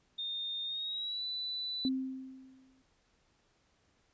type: tone with pitch glide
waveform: sine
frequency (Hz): 3650 to 3980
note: A#7 to B7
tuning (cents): -37 to +13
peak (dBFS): -35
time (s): 0.18-1.89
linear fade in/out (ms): 10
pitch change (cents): +150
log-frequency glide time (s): 0.64-1.24
type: tone with exponential decay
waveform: sine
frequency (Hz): 262.4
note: C4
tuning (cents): +5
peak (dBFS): -27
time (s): 1.85-2.82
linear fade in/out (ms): 1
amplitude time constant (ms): 210
effects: pink hiss -72 dBFS RMS until 4.13 s + resampled to 16000 Hz